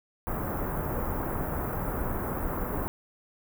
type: band-stop noise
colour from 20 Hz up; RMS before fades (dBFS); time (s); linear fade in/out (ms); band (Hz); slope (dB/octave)
pink; -31; 0.27-2.88; 0; 1400 to 15000; 24
effects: none